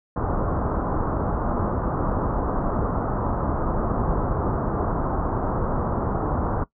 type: low-pass noise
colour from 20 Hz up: pink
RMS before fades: -24 dBFS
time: 0.16-6.64 s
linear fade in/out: 5 ms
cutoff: 1300 Hz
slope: 48 dB/octave
effects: noise-tail reverb RT60 0.1 s tail -19 dB re dry